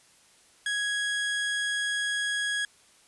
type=tone; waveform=30% pulse; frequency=1660 Hz; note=G#6; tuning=1 cent flat; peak=-24 dBFS; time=0.66-2.65 s; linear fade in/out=2 ms; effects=white hiss -59 dBFS RMS until 3.07 s + resampled to 24000 Hz